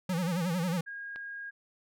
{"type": "tone with vibrato", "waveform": "square", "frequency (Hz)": 174.61, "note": "F3", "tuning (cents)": 0, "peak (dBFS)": -29, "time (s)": [0.09, 0.81], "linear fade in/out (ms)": 5, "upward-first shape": "sine", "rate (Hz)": 11, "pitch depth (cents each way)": 130}
{"type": "tone", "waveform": "sine", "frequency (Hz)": 1630, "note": "G#6", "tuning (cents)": -33, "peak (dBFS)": -38, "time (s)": [0.86, 1.51], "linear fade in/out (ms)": 20}
{"type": "click", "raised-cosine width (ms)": 0.3, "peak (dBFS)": -30, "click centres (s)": 1.16}
{"effects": []}